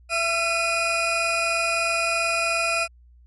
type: tone cluster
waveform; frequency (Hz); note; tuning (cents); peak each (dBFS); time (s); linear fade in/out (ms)
40% pulse; 668 / 1359 / 2466; E5 / F6 / D#7; +23 / -48 / -16; -26 / -27 / -23; 0.09-2.88; 50
effects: added 60 Hz sine -49 dBFS peak until 3.26 s + resampled to 24000 Hz